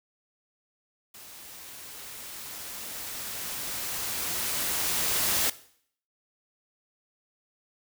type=noise with level ramp; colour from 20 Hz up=white; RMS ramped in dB=-47 to -25 dBFS; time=1.14-5.5 s; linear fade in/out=5 ms; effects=noise-tail reverb RT60 0.6 s tail -17 dB re dry